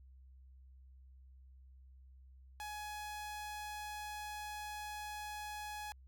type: tone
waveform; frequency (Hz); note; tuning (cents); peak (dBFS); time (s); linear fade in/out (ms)
sawtooth; 840; G#5; +19; -39; 2.6-5.92; 0
effects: added 65 Hz sine -56 dBFS peak until 6.07 s